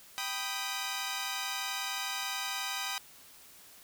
10% pulse chord, G augmented, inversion none, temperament equal, 784 / 987.8 / 1244.5 Hz, G5 / B5 / D#6, 0 / 0 / 0 cents, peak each -30 dBFS, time 0.18-2.98 s, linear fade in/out 0 ms, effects white hiss -55 dBFS RMS until 3.83 s

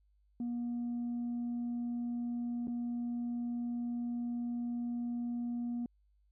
sine tone with dropouts, 239.4 Hz, A#3, 46 cents sharp, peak -32 dBFS, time 0.4-5.86 s, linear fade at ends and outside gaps 2 ms, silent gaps 2.672-2.68 s, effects tanh soft clip ceiling -32 dBFS + added 50 Hz sine -67 dBFS peak until 6.31 s

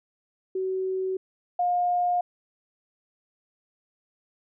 sine tone pair in turn, 376.8 / 711.3 Hz, F#4 / F5, +32 / +32 cents, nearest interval major seventh, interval 1100 cents, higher second, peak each -25 / -21 dBFS, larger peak second, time 0.55-1.17 / 1.59-2.21 s, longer neither, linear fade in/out 5 ms, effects none

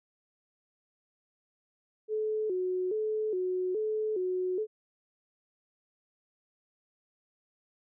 sine tone with vibrato, 398.2 Hz, G4, 27 cents sharp, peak -28 dBFS, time 2.08-4.67 s, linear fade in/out 50 ms, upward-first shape square, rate 1.2 Hz, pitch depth 140 cents each way, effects none

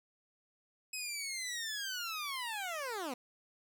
15% pulse linear sweep, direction down, 2558 to 233.1 Hz, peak -31 dBFS, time 0.93-3.14 s, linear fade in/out 5 ms, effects none

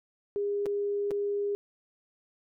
sine tone with dropouts, 406.6 Hz, G#4, 37 cents flat, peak -27 dBFS, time 0.36-1.55 s, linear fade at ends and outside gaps 0 ms, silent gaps 0.658-0.664 / 1.108-1.114 s, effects none

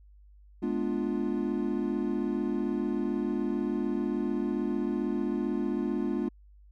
triangle chord, G# diminished seventh, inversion none, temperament equal with one note detuned, 211.2 / 246.9 / 293.7 / 349.2 Hz, G#3 / B3 / D4 / F4, +29 / 0 / 0 / 0 cents, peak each -31 dBFS, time 0.62-6.29 s, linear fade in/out 10 ms, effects added 50 Hz sine -52 dBFS peak until 6.71 s

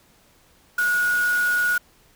sine tone in noise, 1452 Hz, F#6, 33 cents flat, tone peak -18 dBFS, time 0.78-1.78 s, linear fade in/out 5 ms, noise white, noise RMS -34 dBFS, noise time 0.78-1.78 s, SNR +13 dB, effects pink hiss -57 dBFS RMS until 2.15 s

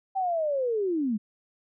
sine linear sweep, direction down, 783 to 198.6 Hz, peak -24 dBFS, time 0.15-1.18 s, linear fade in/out 20 ms, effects none

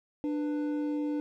triangle tone pair together, 296.9 / 494.4 Hz, D4 / B4, +19 / +2 cents, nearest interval major sixth, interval 883 cents, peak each -27 / -37 dBFS, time 0.24-1.2 s, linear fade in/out 0 ms, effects none

